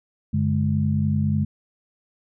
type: tone cluster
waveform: sine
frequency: 95.4 / 145.6 / 209.2 Hz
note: G2 / D3 / G#3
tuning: -47 / -15 / +13 cents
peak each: -23 dBFS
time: 0.33-1.45 s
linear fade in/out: 10 ms
effects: none